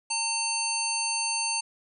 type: harmonic tone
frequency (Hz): 900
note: A5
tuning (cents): +39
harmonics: 1 / 3 / 5 / 7 / 9 / 10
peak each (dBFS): -33 / -33 / -33 / -33 / -33 / -33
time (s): 0.1-1.61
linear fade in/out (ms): 10
effects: none